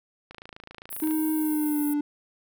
click train, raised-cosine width 0.3 ms, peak -26 dBFS, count 23, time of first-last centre 0.31-1.11 s, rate 27.5 Hz
pink high-pass noise, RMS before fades -36 dBFS, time 0.9-1.94 s, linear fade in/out 10 ms, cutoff 10000 Hz, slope 48 dB/octave
triangle tone with pitch glide, 312.6 to 293.4 Hz, D#4 to D4, +8 to -2 cents, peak -21 dBFS, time 1.02-2.01 s, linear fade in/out 5 ms, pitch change -110 cents, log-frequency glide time 1.35-1.86 s
effects none

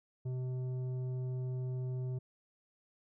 sine tone with tanh clipping, 127.6 Hz, C3, 43 cents flat, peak -36 dBFS, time 0.25-2.19 s, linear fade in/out 10 ms, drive 9 dB, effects none

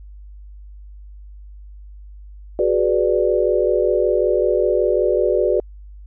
sine chord, G# half-diminished seventh, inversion third, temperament equal, 370 / 415.3 / 493.9 / 587.3 Hz, F#4 / G#4 / B4 / D5, 0 / 0 / 0 / 0 cents, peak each -19 / -21 / -20 / -20 dBFS, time 2.59-5.6 s, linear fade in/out 2 ms, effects added 50 Hz sine -36 dBFS peak until 6.06 s

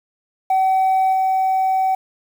sine tone with level steps, 760 Hz, F#5, 46 cents sharp, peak -11 / -13 dBFS, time 0.5-1.95 s, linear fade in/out 5 ms, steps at 1.12 s, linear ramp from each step 20 ms, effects tanh soft clip ceiling -12 dBFS + 7-bit

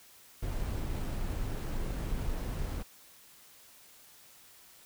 brown noise with sample-and-hold, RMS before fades -34 dBFS, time 0.42-2.83 s, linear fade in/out 10 ms, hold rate 11025 Hz, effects white hiss -57 dBFS RMS until 4.85 s

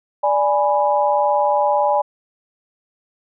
sine chord, G# diminished, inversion second, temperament equal, 587.3 / 830.6 / 987.8 Hz, D5 / G#5 / B5, 0 / 0 / 0 cents, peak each -18 / -17 / -21 dBFS, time 0.23-2.02 s, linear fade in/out 10 ms, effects none

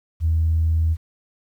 sine tone, 80.8 Hz, E2, 34 cents flat, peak -15 dBFS, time 0.2-0.97 s, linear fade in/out 50 ms, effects tanh soft clip ceiling -11 dBFS + 9-bit

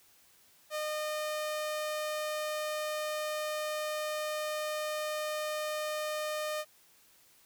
sawtooth tone, 610 Hz, D#5, 34 cents flat, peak -29 dBFS, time 0.7-6.65 s, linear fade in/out 50 ms, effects white hiss -63 dBFS RMS until 7.45 s

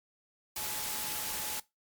sine tone in noise, 854 Hz, G#5, 48 cents sharp, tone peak -47 dBFS, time 0.56-1.6 s, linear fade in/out 5 ms, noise white, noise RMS -36 dBFS, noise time 0.56-1.6 s, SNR -14 dB, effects noise-tail reverb RT60 0.2 s tail -20 dB re dry + MP3 96 kbps

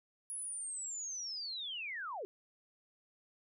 sine linear sweep, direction down, 10548 to 356.9 Hz, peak -39 dBFS, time 0.3-2.25 s, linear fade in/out 0 ms, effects none

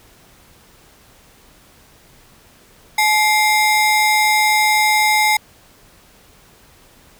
45% pulse ring-modulated tone, 1480 Hz, F#6, in tune, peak -9 dBFS, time 2.98-5.37 s, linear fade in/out 5 ms, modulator 624 Hz, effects pink hiss -49 dBFS RMS until 7.19 s

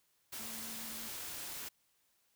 sine tone in noise, 223.6 Hz, A3, 28 cents sharp, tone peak -52 dBFS, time 0.39-1.09 s, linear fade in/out 10 ms, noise white, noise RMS -44 dBFS, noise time 0.32-1.69 s, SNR -11 dB, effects white hiss -75 dBFS RMS until 2.35 s

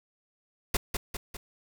pink noise with echo, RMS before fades -25 dBFS, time 0.74-0.77 s, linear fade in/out 5 ms, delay 200 ms, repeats 3, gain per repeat -5 dB, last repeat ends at 1.37 s, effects none

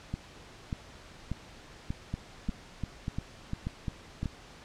two click trains, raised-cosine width 5 ms, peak -20 / -20 dBFS, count 8 / 7, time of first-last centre 0.14-4.258 / 2.14-4.231 s, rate 1.7 / 2.87 Hz, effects pink hiss -51 dBFS RMS until 4.64 s + low-pass 6000 Hz 12 dB/octave

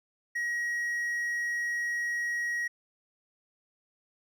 triangle tone, 1900 Hz, A#6, 33 cents sharp, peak -27 dBFS, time 0.35-2.68 s, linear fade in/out 10 ms, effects none

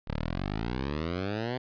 10% pulse exponential sweep, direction up, 34.65 to 130 Hz, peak -22 dBFS, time 0.07-1.58 s, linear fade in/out 10 ms, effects resampled to 11025 Hz

